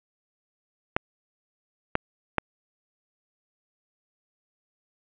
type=clicks; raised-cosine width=0.5 ms; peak=-6 dBFS; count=3; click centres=0.965 / 1.954 / 2.383 s; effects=resampled to 8000 Hz + 8-bit